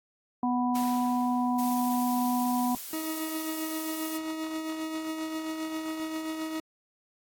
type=harmonic tone; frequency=246.9 Hz; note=B3; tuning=in tune; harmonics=1 / 3 / 4; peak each=-26 / -31 / -32 dBFS; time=0.43-2.75 s; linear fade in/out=2 ms
type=noise with exponential decay; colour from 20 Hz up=white; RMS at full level=-38 dBFS; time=0.75-2.18 s; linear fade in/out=5 ms; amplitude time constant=310 ms
type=noise; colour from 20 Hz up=blue; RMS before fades=-39 dBFS; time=1.58-4.18 s; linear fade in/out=10 ms
type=tone with tremolo; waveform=40% pulse; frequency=317.1 Hz; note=D#4; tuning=33 cents sharp; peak=-29 dBFS; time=2.93-6.6 s; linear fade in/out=2 ms; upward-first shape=triangle; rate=7.5 Hz; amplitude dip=45%
effects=AAC 64 kbps